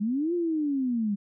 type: linear two-way sweep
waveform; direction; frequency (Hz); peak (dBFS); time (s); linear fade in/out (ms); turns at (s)
sine; up then down; 196 to 354.7 to 196; -24; 0-1.16; 20; 0.34
effects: none